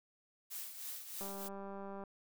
blue noise with tremolo, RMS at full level -43 dBFS, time 0.5-1.49 s, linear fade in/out 20 ms, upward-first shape triangle, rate 3.2 Hz, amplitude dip 65%
click train, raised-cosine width 1 ms, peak -34 dBFS, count 164, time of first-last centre 1.21-2.037 s, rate 197 Hz
effects none

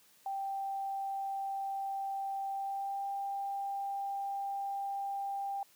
sine tone with pitch glide, 784 to 793.1 Hz, G5 to G5, 0 to +20 cents, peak -34 dBFS, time 0.26-5.63 s, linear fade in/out 2 ms, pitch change +20 cents, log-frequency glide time 2.49-3.07 s, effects white hiss -64 dBFS RMS until 5.75 s + high-pass 100 Hz 12 dB/octave

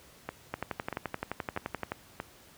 two click trains, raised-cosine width 0.5 ms, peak -17 / -19 dBFS, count 17 / 4, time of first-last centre 0.54-1.919 / 0.29-2.201 s, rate 11.6 / 1.57 Hz, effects pink hiss -56 dBFS RMS until 2.57 s + high-pass 60 Hz 12 dB/octave

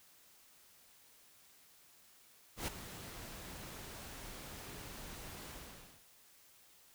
pink noise with ADSR envelope, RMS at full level -37 dBFS, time 2.56-6.04 s, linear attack 120 ms, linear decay 4 ms, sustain -12 dB, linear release 540 ms, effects white hiss -64 dBFS RMS until 6.94 s

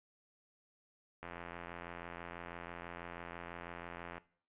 click train, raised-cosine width 0.5 ms, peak -30 dBFS, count 255, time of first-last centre 1.23-4.18 s, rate 86.1 Hz, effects noise-tail reverb RT60 0.5 s tail -18 dB re dry + resampled to 8000 Hz

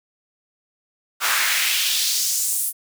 pink noise with high-pass filter sweep, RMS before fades -21 dBFS, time 1.2-2.73 s, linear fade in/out 50 ms, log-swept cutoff 1200 to 11000 Hz, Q 1.8, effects none

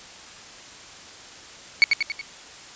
35% pulse tone with echo, 2230 Hz, C#7, 10 cents sharp, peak -8 dBFS, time 1.82-1.84 s, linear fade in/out 0 ms, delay 93 ms, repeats 4, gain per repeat -5 dB, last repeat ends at 2.212 s, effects white hiss -43 dBFS RMS until 2.75 s + resampled to 16000 Hz

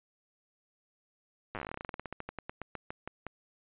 slowing click train, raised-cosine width 0.5 ms, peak -23 dBFS, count 30, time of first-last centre 1.55-3.267 s, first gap 8 ms, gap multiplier 1.12, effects resampled to 8000 Hz

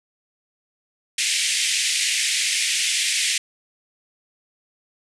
pink band-pass noise, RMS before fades -22 dBFS, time 1.18-3.38 s, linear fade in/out 5 ms, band 2000 to 9800 Hz, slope 48 dB/octave, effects none

